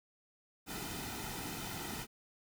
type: noise with comb filter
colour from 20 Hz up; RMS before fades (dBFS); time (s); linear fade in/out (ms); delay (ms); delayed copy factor
pink; -42; 0.66-2.07; 50; 1.8; -0.65
effects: none